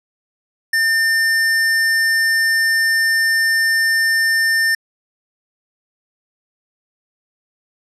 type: tone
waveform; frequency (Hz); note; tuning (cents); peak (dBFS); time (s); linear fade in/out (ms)
square; 1800; A6; +39; -14; 0.73-4.75; 5
effects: low-pass 12000 Hz 12 dB/octave